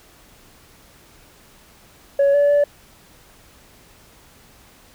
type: tone with pitch steps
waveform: sine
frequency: 560 / 575 / 579 Hz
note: C#5 / D5 / D5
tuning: +18 / -37 / -25 cents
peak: -10 dBFS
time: 2.19-2.64 s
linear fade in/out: 5 ms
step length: 150 ms
effects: tanh soft clip ceiling -11 dBFS + pink hiss -50 dBFS RMS until 4.94 s